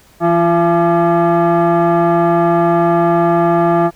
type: tone with frequency modulation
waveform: sine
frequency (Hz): 168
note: E3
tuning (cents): +33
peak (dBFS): -8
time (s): 0.2-3.91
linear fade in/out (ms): 50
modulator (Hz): 511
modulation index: 1.7
effects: tanh soft clip ceiling -5 dBFS + pink hiss -48 dBFS RMS until 3.95 s